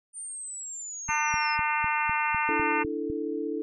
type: linear sweep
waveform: sine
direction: down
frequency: 9070 to 5040 Hz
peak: -35 dBFS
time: 0.13-1.58 s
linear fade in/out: 50 ms
type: harmonic tone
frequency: 301.2 Hz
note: D4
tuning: 44 cents sharp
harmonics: 3 / 4 / 5 / 6 / 7 / 8 / 9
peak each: -28 / -32 / -33 / -36 / -32 / -36 / -33 dBFS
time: 1.08-2.84 s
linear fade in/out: 20 ms
type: click train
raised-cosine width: 5 ms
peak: -26 dBFS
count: 9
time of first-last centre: 1.09-3.1 s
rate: 3.98 Hz
type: chord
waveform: sine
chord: D suspended second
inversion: none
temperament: equal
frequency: 293.7 / 329.6 / 440 Hz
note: D4 / E4 / A4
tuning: 0 / 0 / 0 cents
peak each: -33 / -33 / -32 dBFS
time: 2.49-3.62 s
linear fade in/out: 0 ms
effects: none